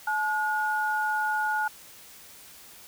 sine tone pair together, 858 / 1443 Hz, A5 / F#6, -44 / -44 cents, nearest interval major sixth, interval 900 cents, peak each -27 dBFS, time 0.07-1.68 s, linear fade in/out 5 ms, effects white hiss -49 dBFS RMS until 2.87 s

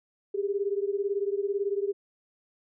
sine beating tone pair, 394.7 / 412.7 Hz, G4 / G#4, +12 / -11 cents, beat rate 18 Hz, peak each -28 / -30 dBFS, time 0.34-1.93 s, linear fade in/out 10 ms, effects none

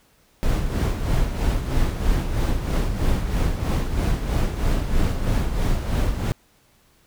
brown noise with tremolo, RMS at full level -19 dBFS, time 0.43-6.32 s, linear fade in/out 0 ms, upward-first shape sine, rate 3.1 Hz, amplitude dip 55%, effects pink hiss -59 dBFS RMS until 7.06 s

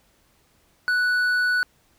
sine tone with hard clipping, 1480 Hz, F#6, in tune, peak -20 dBFS, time 0.88-1.63 s, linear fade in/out 0 ms, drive 5 dB, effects pink hiss -62 dBFS RMS until 1.98 s

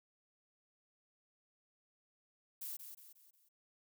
violet noise with echo, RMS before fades -44 dBFS, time 2.61-2.77 s, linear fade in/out 10 ms, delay 180 ms, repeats 4, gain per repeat -7 dB, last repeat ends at 3.49 s, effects none

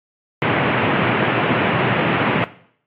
pink band-pass noise, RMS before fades -18 dBFS, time 0.42-2.44 s, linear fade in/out 0 ms, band 110 to 2900 Hz, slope 48 dB/octave, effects noise-tail reverb RT60 0.6 s tail -17 dB re dry + AAC 48 kbps

